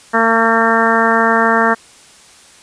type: harmonic tone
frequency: 227 Hz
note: A#3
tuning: 46 cents flat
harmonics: 1 / 2 / 3 / 4 / 5 / 6 / 7 / 8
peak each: -18 / -18 / -18 / -18 / -18 / -18 / -18 / -18 dBFS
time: 0.13-1.75 s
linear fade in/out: 20 ms
effects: white hiss -43 dBFS RMS until 2.62 s + resampled to 22050 Hz